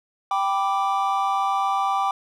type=chord; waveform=triangle; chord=G major; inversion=none; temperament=equal; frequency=784 / 987.8 / 1174.7 Hz; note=G5 / B5 / D6; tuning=0 / 0 / 0 cents; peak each=-21 / -26 / -22 dBFS; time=0.31-2.11 s; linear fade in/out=2 ms; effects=none

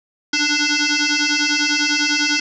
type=tone with frequency modulation; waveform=sine; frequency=1480 Hz; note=F#6; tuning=in tune; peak=-15 dBFS; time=0.33-2.4 s; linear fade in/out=5 ms; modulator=590 Hz; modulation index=7.3; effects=none

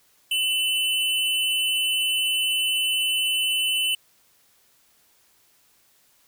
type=tone pair together; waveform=square; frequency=2700 / 2996 Hz; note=E7 / F#7; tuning=+41 / +21 cents; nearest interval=major second; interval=180 cents; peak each=-27 / -23 dBFS; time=0.31-3.95 s; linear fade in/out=5 ms; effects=white hiss -61 dBFS RMS until 6.27 s

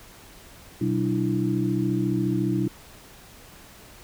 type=tone cluster; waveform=sine; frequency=125.5 / 190.6 / 298.6 / 332.9 Hz; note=B2 / G3 / D4 / E4; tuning=+28 / -48 / +29 / +17 cents; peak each=-27 dBFS; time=0.81-2.68 s; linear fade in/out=5 ms; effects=pink hiss -48 dBFS RMS until 4.03 s

